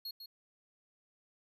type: tone with echo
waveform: square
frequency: 4304 Hz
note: C8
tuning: 48 cents sharp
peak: -40 dBFS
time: 0.05-0.11 s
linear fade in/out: 5 ms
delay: 150 ms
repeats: 1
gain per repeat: -7 dB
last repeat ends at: 0.26 s
effects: none